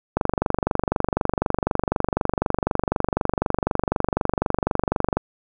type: click train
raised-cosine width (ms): 1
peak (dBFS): -5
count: 121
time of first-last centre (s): 0.17-5.17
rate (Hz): 24
effects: none